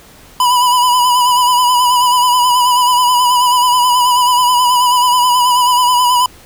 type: tone with vibrato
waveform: square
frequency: 987.8 Hz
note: B5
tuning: in tune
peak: -9 dBFS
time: 0.4-6.26 s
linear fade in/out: 2 ms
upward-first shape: sine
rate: 9.3 Hz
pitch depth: 43 cents each way
effects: pink hiss -41 dBFS RMS until 6.45 s